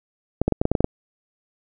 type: clicks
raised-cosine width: 2 ms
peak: -5 dBFS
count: 9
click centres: 0.416 / 0.48 / 0.523 / 0.615 / 0.654 / 0.716 / 0.752 / 0.806 / 0.844 s
effects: none